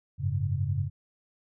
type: chord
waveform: sine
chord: F# suspended second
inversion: none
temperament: equal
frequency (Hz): 92.5 / 103.83 / 138.59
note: F#2 / G#2 / C#3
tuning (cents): 0 / 0 / 0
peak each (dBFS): -30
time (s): 0.18-0.9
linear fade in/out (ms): 50
effects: none

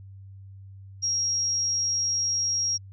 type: tone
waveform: sine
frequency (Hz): 5610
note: F8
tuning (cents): +7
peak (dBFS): -23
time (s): 1.02-2.78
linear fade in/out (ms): 20
effects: added 97 Hz sine -42 dBFS peak until 2.92 s

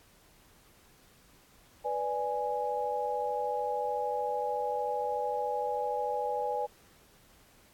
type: chord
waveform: sine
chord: G# diminished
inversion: first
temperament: equal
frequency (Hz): 493.9 / 587.3 / 830.6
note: B4 / D5 / G#5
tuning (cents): 0 / 0 / 0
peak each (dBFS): -34 / -36 / -32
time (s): 1.84-6.67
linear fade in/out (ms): 20
effects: pink hiss -61 dBFS RMS until 7.73 s + AAC 64 kbps

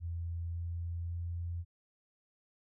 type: tone with pitch steps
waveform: sine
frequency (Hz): 84.6 / 85.19 / 85.78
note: E2 / F2 / F2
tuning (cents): +45 / -42 / -31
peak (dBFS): -35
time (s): 0-1.65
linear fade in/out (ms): 50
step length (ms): 550
effects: none

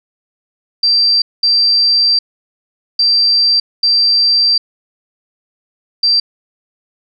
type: tone bursts at uneven times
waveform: sine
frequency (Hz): 4699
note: D8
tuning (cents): 0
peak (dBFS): -8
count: 5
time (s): 0.83-1.22 / 1.43-2.19 / 2.99-3.6 / 3.83-4.58 / 6.03-6.2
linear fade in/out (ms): 5
effects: none

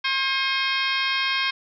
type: harmonic tone with a mistuned harmonic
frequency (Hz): 535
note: C5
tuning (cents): +38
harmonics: 2 / 3 / 4 / 5 / 6 / 7 / 8 / 9 / 10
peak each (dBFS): -29 / -28 / -28 / -29 / -28 / -32 / -34 / -36 / -36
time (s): 0.04-1.51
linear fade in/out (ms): 10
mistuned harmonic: 5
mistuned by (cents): -97
effects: none

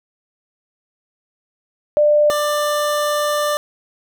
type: tone pair in turn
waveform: sine / 25% pulse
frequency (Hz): 595 / 592.5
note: D5 / D5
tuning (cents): +22 / +15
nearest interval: unison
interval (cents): 7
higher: first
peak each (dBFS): -10 / -13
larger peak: first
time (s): 1.97-2.3 / 2.3-3.57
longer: second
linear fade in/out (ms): 0
effects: none

